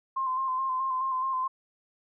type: tone with vibrato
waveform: sine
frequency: 1046.5 Hz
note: C6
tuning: in tune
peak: -26 dBFS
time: 0.16-1.48 s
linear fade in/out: 10 ms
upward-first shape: square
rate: 4.7 Hz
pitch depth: 28 cents each way
effects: none